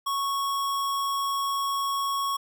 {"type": "tone", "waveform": "square", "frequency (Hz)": 1106, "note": "C#6", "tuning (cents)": -4, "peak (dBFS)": -26, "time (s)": [0.06, 2.37], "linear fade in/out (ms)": 10, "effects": []}